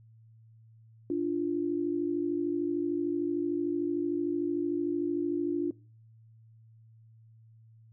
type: tone pair together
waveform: sine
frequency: 293.1 / 346.4 Hz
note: D4 / F4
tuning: -3 / -14 cents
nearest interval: minor third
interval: 289 cents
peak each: -30 / -30 dBFS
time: 1.1-5.71 s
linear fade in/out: 2 ms
effects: noise-tail reverb RT60 0.4 s tail -22 dB re dry + added 112 Hz sine -54 dBFS peak until 7.92 s

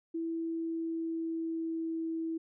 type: tone with pitch glide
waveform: sine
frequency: 329.6 to 326 Hz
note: E4 to E4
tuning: 0 to -19 cents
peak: -32 dBFS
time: 0.14-2.38 s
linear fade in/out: 10 ms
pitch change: -19 cents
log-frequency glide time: 0.26-2.08 s
effects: none

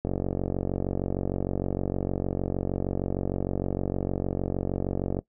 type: click train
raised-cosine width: 2 ms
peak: -14 dBFS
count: 240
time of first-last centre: 0.05-5.19 s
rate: 46.5 Hz
effects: noise-tail reverb RT60 0.1 s tail -19 dB re dry

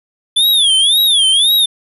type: tone with vibrato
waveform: square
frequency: 3441 Hz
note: A7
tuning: 39 cents flat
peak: -9 dBFS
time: 0.36-1.66 s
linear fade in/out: 10 ms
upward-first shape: sine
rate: 1.9 Hz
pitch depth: 190 cents each way
effects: resampled to 32000 Hz

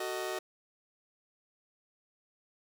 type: chord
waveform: sawtooth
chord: D# diminished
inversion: first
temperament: just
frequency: 373.4 / 448 / 622.3 Hz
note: F#4 / A4 / D#5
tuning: +16 / +31 / 0 cents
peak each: -33 / -38 / -35 dBFS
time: 0-0.39 s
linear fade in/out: 5 ms
effects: none

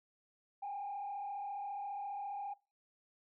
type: tone with frequency modulation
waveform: sine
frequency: 806 Hz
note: G5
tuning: 48 cents sharp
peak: -38 dBFS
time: 0.62-2.54 s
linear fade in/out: 10 ms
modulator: 34.7 Hz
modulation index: 0.8
effects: noise-tail reverb RT60 0.3 s tail -24 dB re dry + tanh soft clip ceiling -35 dBFS

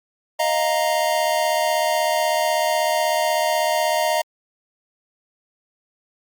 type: chord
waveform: square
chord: Eb suspended second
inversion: none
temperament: equal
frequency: 622.3 / 698.5 / 932.3 Hz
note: Eb5 / F5 / Bb5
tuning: 0 / 0 / 0 cents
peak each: -22 / -24 / -24 dBFS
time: 0.39-4.22 s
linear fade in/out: 10 ms
effects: Opus 48 kbps

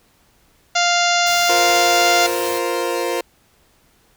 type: harmonic tone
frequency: 698.5 Hz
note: F5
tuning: in tune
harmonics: 1 / 2 / 3 / 4 / 5 / 6 / 7 / 8 / 9 / 10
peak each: -18 / -21 / -23 / -24 / -25 / -26 / -26 / -27 / -28 / -28 dBFS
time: 0.75-2.27 s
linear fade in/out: 10 ms
type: noise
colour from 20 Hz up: white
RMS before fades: -30 dBFS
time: 1.26-2.59 s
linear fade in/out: 10 ms
type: chord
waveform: 30% pulse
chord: F suspended fourth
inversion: none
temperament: equal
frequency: 349.2 / 466.2 / 523.3 Hz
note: F4 / Bb4 / C5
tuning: 0 / 0 / 0 cents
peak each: -21 dBFS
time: 1.49-3.21 s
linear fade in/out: 5 ms
effects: pink hiss -57 dBFS RMS until 4.16 s

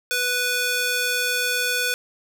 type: tone with high-pass filter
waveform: square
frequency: 493.9 Hz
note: B4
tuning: in tune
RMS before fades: -23 dBFS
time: 0.11-1.94 s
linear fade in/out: 0 ms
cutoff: 1400 Hz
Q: 0.74
effects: none

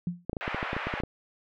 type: tone with exponential decay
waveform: sine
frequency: 175 Hz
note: F3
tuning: 4 cents sharp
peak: -24 dBFS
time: 0.07-0.25 s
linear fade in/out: 2 ms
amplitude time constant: 39 ms
type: clicks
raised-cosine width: 2 ms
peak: -18 dBFS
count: 12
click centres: 0.296 / 0.331 / 0.368 / 0.479 / 0.546 / 0.629 / 0.731 / 0.766 / 0.87 / 0.939 / 1.002 / 1.036 s
type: band-pass noise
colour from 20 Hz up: white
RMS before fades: -35 dBFS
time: 0.41-1.01 s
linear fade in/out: 0 ms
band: 580 to 2300 Hz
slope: 24 dB/octave
effects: none

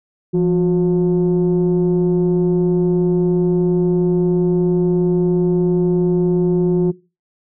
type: tone pair together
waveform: sine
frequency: 171.3 / 361.1 Hz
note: F3 / F#4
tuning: -33 / -42 cents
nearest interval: octave + minor second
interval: 1291 cents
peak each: -14 dBFS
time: 0.33-6.92 s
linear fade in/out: 20 ms
effects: noise-tail reverb RT60 0.3 s tail -21 dB re dry + tanh soft clip ceiling -9 dBFS

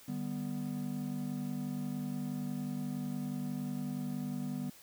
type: chord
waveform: triangle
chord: G major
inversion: second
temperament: equal with one note detuned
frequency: 150 / 196 / 246.9 Hz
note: D3 / G3 / B3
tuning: +37 / 0 / 0 cents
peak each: -39 / -38 / -36 dBFS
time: 0.08-4.7 s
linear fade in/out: 5 ms
effects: white hiss -57 dBFS RMS until 4.82 s

